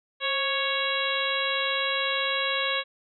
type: harmonic tone with a mistuned harmonic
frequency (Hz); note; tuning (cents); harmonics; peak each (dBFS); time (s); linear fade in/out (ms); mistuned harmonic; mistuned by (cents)
554; C#5; -1; 1 / 2 / 3 / 4 / 5 / 6 / 7; -32 / -32 / -32 / -32 / -32 / -32 / -32; 0.2-2.84; 50; 1; -56
effects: none